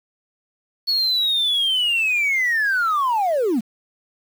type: linear sweep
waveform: sine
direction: down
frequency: 4406 to 196 Hz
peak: -15 dBFS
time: 0.87-3.61 s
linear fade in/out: 20 ms
effects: tanh soft clip ceiling -15 dBFS + 7-bit